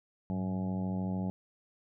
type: harmonic tone with a mistuned harmonic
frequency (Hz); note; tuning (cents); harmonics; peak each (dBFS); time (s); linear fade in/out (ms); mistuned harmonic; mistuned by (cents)
93.5; F#2; +19; 1 / 2 / 3 / 4 / 5 / 6 / 7 / 8 / 9; -38 / -32 / -43 / -49 / -50 / -49 / -48 / -52 / -48; 0.3-1.3; 0; 1; +130
effects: none